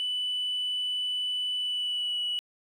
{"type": "tone with pitch glide", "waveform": "sine", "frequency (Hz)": [2984, 2941], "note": ["F#7", "F#7"], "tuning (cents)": [14, -11], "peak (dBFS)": -26, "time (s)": [0, 2.39], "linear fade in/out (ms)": 0, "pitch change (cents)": -25, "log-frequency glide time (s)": [1.57, 2.19], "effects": ["tanh soft clip ceiling -24 dBFS", "10-bit"]}